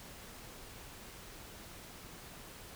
silence, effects pink hiss -51 dBFS RMS until 2.75 s

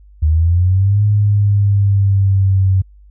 sine linear two-way sweep, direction up then down, 75.1 to 104.5 to 94.5 Hz, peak -9 dBFS, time 0.22-2.82 s, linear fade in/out 10 ms, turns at 1.03 s, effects added 50 Hz sine -40 dBFS peak until 3.1 s

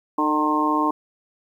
harmonic tone with a mistuned harmonic, 152.1 Hz, D#3, 39 cents flat, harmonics 2 / 3 / 4 / 5 / 6 / 7, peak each -22 / -31 / -32 / -31 / -24 / -22 dBFS, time 0.18-0.91 s, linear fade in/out 5 ms, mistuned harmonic 3, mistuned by -38 cents, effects 9-bit

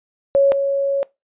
sine tone pair in turn, 554.4 / 554.4 Hz, C#5 / C#5, 0 / 0 cents, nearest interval unison, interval 0 cents, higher neither, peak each -10 / -16 dBFS, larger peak first, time 0.35-0.52 / 0.52-1.03 s, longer second, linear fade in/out 0 ms, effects noise-tail reverb RT60 0.2 s tail -21 dB re dry + resampled to 8000 Hz

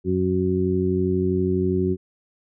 harmonic tone, 92.3 Hz, F#2, 4 cents flat, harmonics 1 / 2 / 3 / 4, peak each -26 / -24 / -27 / -22 dBFS, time 0.04-1.97 s, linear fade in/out 50 ms, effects none

